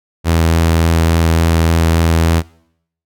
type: tone with vibrato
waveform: sawtooth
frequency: 82.41 Hz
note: E2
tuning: in tune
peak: -6 dBFS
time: 0.24-2.43 s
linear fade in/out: 50 ms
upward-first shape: sine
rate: 3.5 Hz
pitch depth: 10 cents each way
effects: noise-tail reverb RT60 0.7 s tail -23 dB re dry